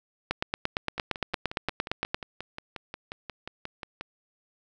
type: two click trains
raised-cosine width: 0.3 ms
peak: -10 / -20 dBFS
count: 17 / 18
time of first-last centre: 0.31-2.145 / 0.98-4.01 s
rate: 8.72 / 5.61 Hz
effects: none